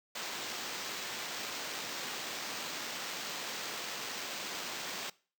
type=noise with sample-and-hold; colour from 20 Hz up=white; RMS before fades=-40 dBFS; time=0.15-5.1 s; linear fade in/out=5 ms; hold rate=11025 Hz; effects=noise-tail reverb RT60 0.4 s tail -22 dB re dry + high-pass 200 Hz 12 dB/octave